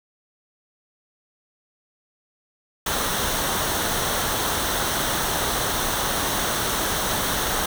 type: noise with comb filter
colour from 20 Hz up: pink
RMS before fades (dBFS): -24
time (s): 2.86-7.66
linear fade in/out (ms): 5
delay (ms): 0.41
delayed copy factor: -0.5
effects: none